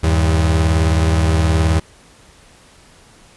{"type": "beating tone pair", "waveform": "35% pulse", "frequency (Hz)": [80, 99], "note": ["D#2", "G2"], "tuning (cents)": [49, 18], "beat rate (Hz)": 19, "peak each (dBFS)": [-11, -19], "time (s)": [0.03, 1.8], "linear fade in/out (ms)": 10, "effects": ["pink hiss -47 dBFS RMS until 3.36 s", "resampled to 24000 Hz"]}